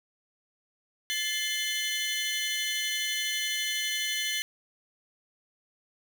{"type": "tone cluster", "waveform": "30% pulse", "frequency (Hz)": [1741, 2095, 3025, 3470], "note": ["A6", "C7", "F#7", "A7"], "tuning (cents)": [-19, 2, 38, -25], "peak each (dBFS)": [-34, -30, -29, -35], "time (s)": [1.1, 4.42], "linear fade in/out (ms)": 0, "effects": []}